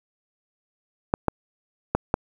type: clicks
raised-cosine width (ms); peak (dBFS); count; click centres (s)
1; -5; 4; 1.139 / 1.283 / 1.95 / 2.141
effects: 7-bit